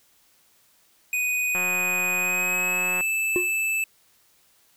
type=tone with pitch glide; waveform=square; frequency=2487 to 2630 Hz; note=D#7 to E7; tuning=-1 to -5 cents; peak=-23 dBFS; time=1.13-3.84 s; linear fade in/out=2 ms; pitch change=+96 cents; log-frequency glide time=2.19-3.03 s
type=click train; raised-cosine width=0.5 ms; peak=-18 dBFS; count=265; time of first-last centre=1.55-3.009 s; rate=181 Hz
type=tone with exponential decay; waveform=triangle; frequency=358.9 Hz; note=F4; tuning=47 cents sharp; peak=-16 dBFS; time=3.36-3.53 s; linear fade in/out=0 ms; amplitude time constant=35 ms
effects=white hiss -61 dBFS RMS until 4.76 s